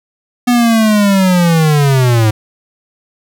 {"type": "linear sweep", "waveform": "square", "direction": "down", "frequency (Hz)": [247.1, 105.7], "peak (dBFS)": -8, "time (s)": [0.47, 2.31], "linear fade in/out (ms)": 10, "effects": []}